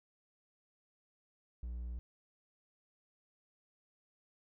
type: tone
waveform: triangle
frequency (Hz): 59.8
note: A#1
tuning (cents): +45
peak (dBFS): -37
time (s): 1.63-1.99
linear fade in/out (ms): 0
effects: none